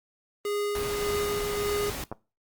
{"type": "tone with tremolo", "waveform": "square", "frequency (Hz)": 411.5, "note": "G#4", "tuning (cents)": -16, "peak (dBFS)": -27, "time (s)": [0.45, 1.9], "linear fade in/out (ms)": 2, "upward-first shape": "sine", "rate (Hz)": 1.7, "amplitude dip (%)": 35}
{"type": "noise", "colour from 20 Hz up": "pink", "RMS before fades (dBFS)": -35, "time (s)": [0.75, 2.04], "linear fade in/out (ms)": 2}
{"type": "clicks", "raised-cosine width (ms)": 1, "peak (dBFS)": -21, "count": 2, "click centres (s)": [2.116, 2.125]}
{"effects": ["noise-tail reverb RT60 0.3 s tail -21 dB re dry", "Opus 32 kbps"]}